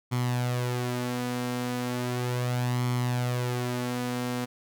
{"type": "tone with flanger", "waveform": "sawtooth", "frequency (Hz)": 123.47, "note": "B2", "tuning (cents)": 0, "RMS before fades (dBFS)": -29, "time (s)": [0.11, 4.46], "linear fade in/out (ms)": 20, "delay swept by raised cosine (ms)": [0.92, 4.32], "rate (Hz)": 0.36, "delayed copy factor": 0.55, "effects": []}